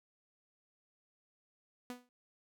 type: tone with exponential decay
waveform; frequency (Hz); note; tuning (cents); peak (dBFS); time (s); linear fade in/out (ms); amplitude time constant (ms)
sawtooth; 246.9; B3; 0; -35; 1.9-2.09; 0; 40
effects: none